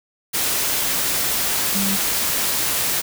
sine tone in noise, 196.6 Hz, G3, 5 cents sharp, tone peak -22 dBFS, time 1.74-1.97 s, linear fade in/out 20 ms, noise white, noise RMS -21 dBFS, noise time 0.33-3.02 s, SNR -4 dB, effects none

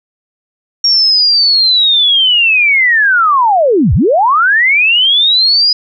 sine linear two-way sweep, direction down then up, 5588 to 59 to 4992 Hz, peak -6 dBFS, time 0.84-5.73 s, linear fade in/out 5 ms, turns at 3.94 s, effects none

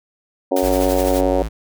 harmonic tone, 92.5 Hz, F#2, in tune, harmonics 3 / 4 / 5 / 6 / 7 / 8 / 9 / 10, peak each -21 / -23 / -23 / -19 / -28 / -25 / -34 / -32 dBFS, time 0.51-1.43 s, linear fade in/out 10 ms
white noise with tremolo, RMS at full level -28 dBFS, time 0.56-1.21 s, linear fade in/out 5 ms, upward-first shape sine, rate 12 Hz, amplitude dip 55%
square tone, 55 Hz, A1, in tune, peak -23 dBFS, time 0.62-1.49 s, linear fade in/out 20 ms
effects none

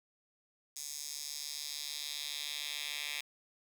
10% pulse tone with high-pass filter sweep, 146.83 Hz, D3, in tune, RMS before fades -41 dBFS, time 0.76-3.21 s, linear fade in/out 5 ms, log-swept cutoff 6400 to 2700 Hz, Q 2, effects none

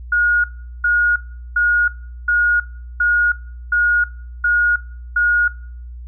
sine tone bursts, 1440 Hz, F#6, 47 cents flat, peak -12 dBFS, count 8, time 0.12-5.48 s, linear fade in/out 5 ms, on 320 ms, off 400 ms, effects noise-tail reverb RT60 0.6 s tail -22 dB re dry + added 60 Hz sine -30 dBFS peak until 6.07 s

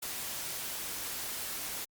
white noise, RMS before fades -38 dBFS, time 0.02-1.85 s, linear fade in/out 10 ms, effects Opus 48 kbps

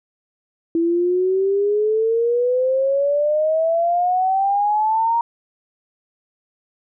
sine exponential sweep, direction up, 329.6 to 941 Hz, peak -15 dBFS, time 0.75-5.21 s, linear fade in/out 2 ms, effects none

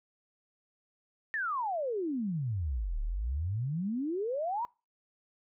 sine exponential two-way sweep, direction down then up, 1853 to 34.65 to 992 Hz, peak -30 dBFS, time 1.34-4.65 s, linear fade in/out 0 ms, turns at 3 s, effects noise-tail reverb RT60 0.3 s tail -24 dB re dry

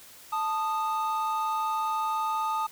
triangle tone pair together, 880 / 1235.9 Hz, A5 / D#6, 0 / -12 cents, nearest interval tritone, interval 588 cents, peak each -27 dBFS, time 0.32-2.67 s, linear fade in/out 10 ms, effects white hiss -50 dBFS RMS until 2.71 s

